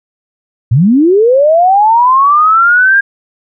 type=linear sweep; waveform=sine; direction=up; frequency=102.4 to 1625 Hz; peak=-4 dBFS; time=0.71-3.01 s; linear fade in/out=10 ms; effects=none